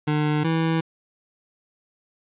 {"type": "tone pair in turn", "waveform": "25% pulse", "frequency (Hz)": [150.6, 162.83], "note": ["D3", "E3"], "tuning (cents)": [44, -21], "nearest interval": "minor second", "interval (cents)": 135, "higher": "second", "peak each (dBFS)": -16, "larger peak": "neither", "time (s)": [[0.07, 0.44], [0.44, 0.81]], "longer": "neither", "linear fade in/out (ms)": 10, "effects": ["resampled to 8000 Hz", "9-bit"]}